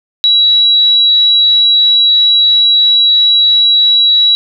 sine tone, 3899 Hz, B7, 23 cents flat, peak -5 dBFS, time 0.24-4.35 s, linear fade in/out 0 ms, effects none

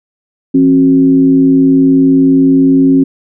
sine tone with frequency modulation, 270 Hz, C#4, 45 cents flat, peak -4 dBFS, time 0.54-3.04 s, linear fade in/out 10 ms, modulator 99.7 Hz, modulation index 0.49, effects none

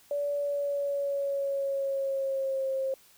sine tone with pitch glide, 575 to 533.4 Hz, D5 to C5, -37 to +33 cents, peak -27 dBFS, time 0.11-2.94 s, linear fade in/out 2 ms, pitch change -130 cents, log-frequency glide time 0.34-2.7 s, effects white hiss -59 dBFS RMS until 3.17 s

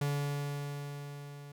45% pulse tone with level ramp, 143.5 Hz, D3, 40 cents flat, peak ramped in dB -29 to -46 dBFS, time 0.01-1.52 s, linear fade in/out 5 ms, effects none

